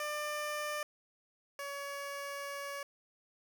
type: tone pair in turn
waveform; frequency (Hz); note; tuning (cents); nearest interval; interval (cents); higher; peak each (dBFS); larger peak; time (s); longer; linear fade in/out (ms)
15% pulse; 597 / 563.5; D5 / C#5; +28 / +28; minor second; 100; first; -29 / -33; first; 0-0.83 / 1.59-2.83; second; 2
effects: none